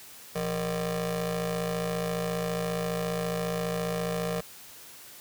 25% pulse ring-modulated tone, 146.83 Hz, D3, in tune, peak -21 dBFS, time 0.35-4.41 s, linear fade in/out 10 ms, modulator 321 Hz, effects white hiss -48 dBFS RMS until 5.2 s + high-pass 60 Hz 12 dB/octave

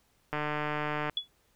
click train, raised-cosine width 0.5 ms, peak -17 dBFS, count 116, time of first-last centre 0.33-1.097 s, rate 150 Hz
sine tone with exponential decay, 3398 Hz, G#7, 39 cents sharp, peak -24 dBFS, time 1.17-1.28 s, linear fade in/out 2 ms, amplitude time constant 22 ms
effects pink hiss -69 dBFS RMS until 1.55 s

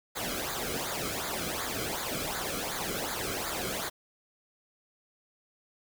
pink noise with flanger, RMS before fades -34 dBFS, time 0.15-3.9 s, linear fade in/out 20 ms, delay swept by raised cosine 0.35 to 1.12 ms, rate 2.7 Hz, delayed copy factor -0.75, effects none

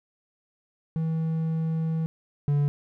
triangle tone pair in turn, 161.3 / 144.38 Hz, E3 / D3, -37 / -29 cents, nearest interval major second, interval 192 cents, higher first, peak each -22 / -18 dBFS, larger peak second, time 0.96-2.06 / 2.48-2.68 s, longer first, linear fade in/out 0 ms, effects none

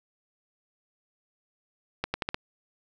accelerating click train, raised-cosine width 0.3 ms, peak -12 dBFS, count 5, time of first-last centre 2.04-2.344 s, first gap 100 ms, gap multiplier 0.82, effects none

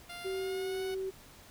10% pulse tone with pitch glide, 698.5 to 738.8 Hz, F5 to F#5, 0 to -3 cents, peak -34 dBFS, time 0.09-0.95 s, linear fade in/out 10 ms, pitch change +97 cents, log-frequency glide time 0.26-0.82 s
sine tone, 381.3 Hz, G4, 48 cents flat, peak -33 dBFS, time 0.24-1.11 s, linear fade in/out 20 ms
effects pink hiss -55 dBFS RMS until 1.5 s

